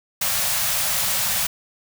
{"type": "band-stop noise", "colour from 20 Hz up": "white", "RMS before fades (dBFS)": -22, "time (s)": [0.21, 1.47], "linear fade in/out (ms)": 5, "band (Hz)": [210, 520], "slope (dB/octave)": 96, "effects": []}